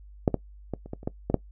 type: clicks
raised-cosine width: 2 ms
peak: -6 / -10 / -16 / -28 / -19 / -30 / -14 / -13 / -6 dBFS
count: 9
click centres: 0.278 / 0.343 / 0.737 / 0.86 / 0.934 / 1.031 / 1.075 / 1.3 / 1.343 s
effects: noise-tail reverb RT60 0.1 s tail -20 dB re dry + added 50 Hz sine -45 dBFS peak until 1.51 s